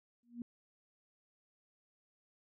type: tone with exponential growth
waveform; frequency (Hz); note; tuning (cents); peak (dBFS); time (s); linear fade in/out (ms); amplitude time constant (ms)
sine; 238.3; A#3; +38; -36; 0.23-0.42; 2; 40
effects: none